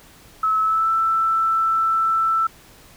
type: tone with pitch glide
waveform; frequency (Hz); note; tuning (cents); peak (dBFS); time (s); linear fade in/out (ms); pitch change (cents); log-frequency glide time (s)
sine; 1296 to 1327.1; E6 to E6; -30 to +11; -16; 0.43-2.47; 5; +41; 0.61-0.91
effects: pink hiss -48 dBFS RMS until 2.96 s